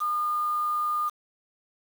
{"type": "tone with quantisation", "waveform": "sine", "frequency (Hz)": 1215, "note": "D#6", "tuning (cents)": -42, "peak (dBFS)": -24, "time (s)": [0, 1.1], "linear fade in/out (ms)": 20, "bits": 7, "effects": []}